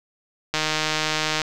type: click train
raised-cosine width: 0.2 ms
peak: -5 dBFS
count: 137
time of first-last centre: 0.54-1.417 s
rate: 155 Hz
effects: none